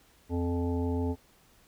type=harmonic tone with a mistuned harmonic; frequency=86.7 Hz; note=F2; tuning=12 cents flat; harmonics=1 / 3 / 5 / 7 / 9 / 10; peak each=-30 / -31 / -35 / -45 / -47 / -43 dBFS; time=0.29-1.16 s; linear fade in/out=50 ms; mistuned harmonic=1; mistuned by=-41 cents; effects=pink hiss -62 dBFS RMS until 1.67 s